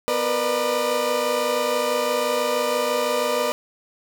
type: tone cluster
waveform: 30% pulse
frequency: 249.3 / 467.6 / 493.7 / 600 Hz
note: B3 / A#4 / B4 / D5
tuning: +16 / +5 / -1 / +37 cents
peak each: -30 / -25 / -22 / -21 dBFS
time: 0.08-3.52 s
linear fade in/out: 0 ms
effects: none